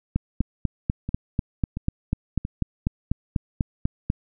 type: two click trains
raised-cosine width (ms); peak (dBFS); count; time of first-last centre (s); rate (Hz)
5; -16 / -9; 4 / 17; 0.41-2.451 / 0.16-4.101; 1.47 / 4.06
effects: none